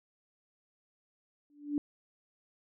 sine tone with exponential growth, 291.7 Hz, D4, 12 cents flat, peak -25 dBFS, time 1.5-1.78 s, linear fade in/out 1 ms, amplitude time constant 59 ms, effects none

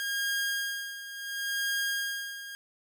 sawtooth tone with tremolo, 1622 Hz, G#6, 41 cents flat, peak -24 dBFS, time 0-2.55 s, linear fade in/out 0 ms, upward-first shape sine, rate 0.71 Hz, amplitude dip 75%, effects none

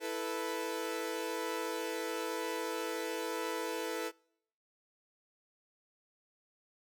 sawtooth chord, E suspended fourth, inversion none, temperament equal, 329.6 / 440 / 493.9 Hz, E4 / A4 / B4, 0 / 0 / 0 cents, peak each -37 / -35 / -35 dBFS, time 0-4.12 s, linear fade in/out 50 ms, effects noise-tail reverb RT60 0.7 s tail -26 dB re dry

